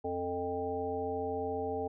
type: harmonic tone with a mistuned harmonic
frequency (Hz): 88.6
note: F2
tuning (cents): +25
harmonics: 1 / 3 / 5 / 7 / 9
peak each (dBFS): -44 / -41 / -35 / -41 / -38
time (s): 0.04-1.88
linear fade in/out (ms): 10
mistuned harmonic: 9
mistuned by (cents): -17
effects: none